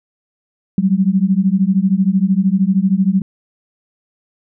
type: beating tone pair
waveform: sine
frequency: 185 / 198 Hz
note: F#3 / G3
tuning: 0 / +18 cents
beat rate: 13 Hz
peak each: -14 dBFS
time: 0.78-3.22 s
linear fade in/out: 2 ms
effects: none